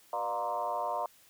sine tone with frequency modulation, 820 Hz, G#5, 22 cents flat, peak -30 dBFS, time 0.13-1.06 s, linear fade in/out 2 ms, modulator 111 Hz, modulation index 2.4, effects white hiss -61 dBFS RMS until 1.29 s

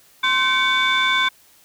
sine tone cluster, 1050 / 1536 / 2251 / 3527 Hz, C6 / G6 / C#7 / A7, +6 / -36 / +26 / +3 cents, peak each -20 dBFS, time 0.23-1.29 s, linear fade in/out 10 ms, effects tanh soft clip ceiling -10 dBFS + white hiss -53 dBFS RMS until 1.64 s

